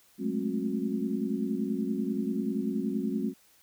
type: tone cluster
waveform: sine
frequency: 186.6 / 211.4 / 221.8 / 269.1 / 362.4 Hz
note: F#3 / G#3 / A3 / C4 / F#4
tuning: +15 / +31 / +14 / +49 / -36 cents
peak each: -37 / -32 / -34 / -33 / -37 dBFS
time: 0.18-3.34 s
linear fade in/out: 50 ms
effects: white hiss -62 dBFS RMS until 3.62 s